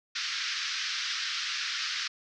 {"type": "band-pass noise", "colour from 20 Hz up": "white", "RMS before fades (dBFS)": -33, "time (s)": [0.15, 2.08], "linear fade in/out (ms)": 10, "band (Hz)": [1300, 5600], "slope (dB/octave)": 48, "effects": []}